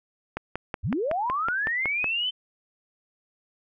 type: click train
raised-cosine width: 0.5 ms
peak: -14 dBFS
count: 10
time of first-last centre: 0.37-2.043 s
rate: 5.38 Hz
type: linear sweep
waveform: sine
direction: up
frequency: 55 to 3091 Hz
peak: -24 dBFS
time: 0.83-2.31 s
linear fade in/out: 20 ms
effects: none